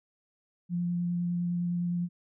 sine tone with vibrato, 174.61 Hz, F3, in tune, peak -27 dBFS, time 0.69-2.09 s, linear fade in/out 50 ms, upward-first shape square, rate 9.8 Hz, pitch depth 8 cents each way, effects none

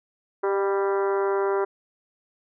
harmonic tone with a mistuned harmonic, 196.9 Hz, G3, 8 cents sharp, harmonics 2 / 3 / 4 / 5 / 6 / 7 / 8 / 9 / 10, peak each -22 / -32 / -33 / -31 / -36 / -35 / -41 / -47 / -46 dBFS, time 0.43-1.65 s, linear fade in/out 10 ms, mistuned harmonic 3, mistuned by +27 cents, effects none

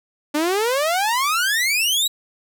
sawtooth exponential sweep, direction up, 288.2 to 3951 Hz, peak -14 dBFS, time 0.34-2.08 s, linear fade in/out 10 ms, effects none

